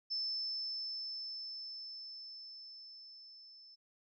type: tone with level ramp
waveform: sine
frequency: 5274 Hz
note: E8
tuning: in tune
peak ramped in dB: -34 to -55 dBFS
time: 0.1-3.76 s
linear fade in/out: 20 ms
effects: none